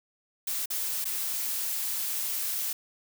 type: noise with dropouts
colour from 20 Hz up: blue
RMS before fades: -31 dBFS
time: 0.47-2.73 s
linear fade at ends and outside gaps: 5 ms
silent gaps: 0.658-0.702 / 1.044-1.053 s
effects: none

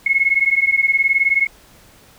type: beating tone pair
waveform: sine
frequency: 2169 / 2188 Hz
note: C#7 / C#7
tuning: -38 / -23 cents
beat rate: 19 Hz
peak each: -16 dBFS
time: 0.06-1.47 s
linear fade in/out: 5 ms
effects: pink hiss -48 dBFS RMS until 2.18 s

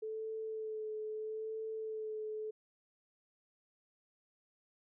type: tone with vibrato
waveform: sine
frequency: 435.7 Hz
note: A4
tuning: 17 cents flat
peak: -38 dBFS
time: 0.02-2.51 s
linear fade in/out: 10 ms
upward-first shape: sine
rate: 0.77 Hz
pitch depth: 20 cents each way
effects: none

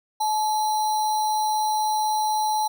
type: tone with sample-and-hold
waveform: sine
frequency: 858 Hz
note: A5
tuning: 44 cents flat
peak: -20 dBFS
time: 0.2-2.68 s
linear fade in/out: 10 ms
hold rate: 4900 Hz
effects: none

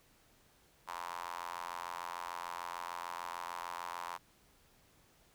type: tone with high-pass filter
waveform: sawtooth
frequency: 86.7 Hz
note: F2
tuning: 12 cents flat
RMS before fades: -43 dBFS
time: 0.87-4.18 s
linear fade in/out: 20 ms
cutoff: 980 Hz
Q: 4.6
effects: pink hiss -67 dBFS RMS until 5.34 s

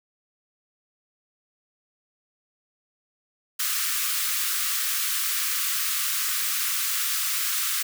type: high-pass noise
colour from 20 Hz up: white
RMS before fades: -26 dBFS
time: 3.59-7.83 s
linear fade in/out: 10 ms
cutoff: 1100 Hz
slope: 96 dB/octave
effects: none

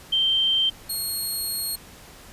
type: tone pair in turn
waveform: sine / 5% pulse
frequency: 3136 / 4288 Hz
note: G7 / C8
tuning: 0 / +42 cents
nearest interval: perfect fourth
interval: 542 cents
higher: second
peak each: -18 dBFS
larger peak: neither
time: 0.12-0.7 / 0.89-1.76 s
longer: second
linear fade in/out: 10 ms
effects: pink hiss -46 dBFS RMS until 2.32 s + resampled to 32000 Hz

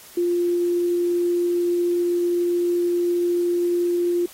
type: tone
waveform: sine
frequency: 349.2 Hz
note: F4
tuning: in tune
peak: -18 dBFS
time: 0.17-4.26 s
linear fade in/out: 5 ms
effects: white hiss -45 dBFS RMS until 4.33 s + AAC 48 kbps

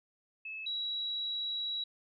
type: tone pair in turn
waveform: sine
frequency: 2600 / 3888 Hz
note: E7 / B7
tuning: -24 / -28 cents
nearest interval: perfect fifth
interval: 696 cents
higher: second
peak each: -39 / -33 dBFS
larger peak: second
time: 0.45-0.66 / 0.66-1.84 s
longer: second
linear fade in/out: 5 ms
effects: none

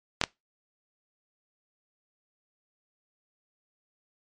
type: clicks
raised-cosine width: 0.2 ms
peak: -5 dBFS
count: 2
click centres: 0.214 / 0.238 s
effects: noise-tail reverb RT60 0.2 s tail -23 dB re dry + MP3 48 kbps

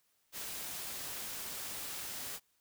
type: noise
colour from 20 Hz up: white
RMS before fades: -42 dBFS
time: 0.32-2.4 s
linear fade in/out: 50 ms
effects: white hiss -75 dBFS RMS until 2.6 s

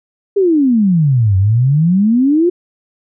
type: exponential two-way sweep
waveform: sine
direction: down then up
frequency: 412.6 to 92.5 to 364.3 Hz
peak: -8 dBFS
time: 0.36-2.5 s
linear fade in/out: 10 ms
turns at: 1.37 s
effects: none

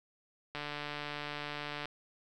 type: click train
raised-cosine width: 0.3 ms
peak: -23 dBFS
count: 193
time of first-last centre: 0.55-1.856 s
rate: 147 Hz
effects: none

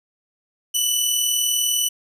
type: tone pair together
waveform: 15% pulse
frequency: 2960 / 3000 Hz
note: F#7 / F#7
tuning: 0 / +23 cents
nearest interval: unison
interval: 23 cents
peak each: -14 dBFS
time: 0.74-1.89 s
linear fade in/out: 10 ms
effects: none

